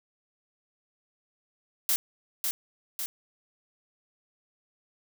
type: noise with echo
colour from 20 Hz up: blue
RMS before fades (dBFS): -25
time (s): 1.89-1.96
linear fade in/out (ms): 0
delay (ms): 550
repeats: 2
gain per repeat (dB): -4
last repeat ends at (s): 3.06
effects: none